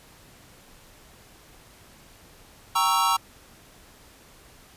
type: chord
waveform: square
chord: G diminished seventh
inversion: none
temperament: equal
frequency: 784 / 932.3 / 1108.7 / 1318.5 Hz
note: G5 / Bb5 / Db6 / Fb6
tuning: 0 / 0 / 0 / 0 cents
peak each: -31 / -25 / -26 / -25 dBFS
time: 2.75-3.17 s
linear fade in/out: 10 ms
effects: pink hiss -52 dBFS RMS until 4.76 s + resampled to 32000 Hz